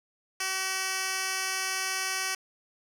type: tone with band-pass filter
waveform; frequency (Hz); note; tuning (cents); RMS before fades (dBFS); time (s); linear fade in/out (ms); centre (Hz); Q
10% pulse; 379.4; F#4; +43; -31; 0.4-2.35; 5; 5600; 0.66
effects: none